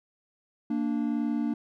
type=tone pair together; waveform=triangle; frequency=231.4 / 293.2 Hz; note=A#3 / D4; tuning=-13 / -3 cents; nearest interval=major third; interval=410 cents; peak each=-26 / -27 dBFS; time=0.7-1.54 s; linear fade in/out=5 ms; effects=none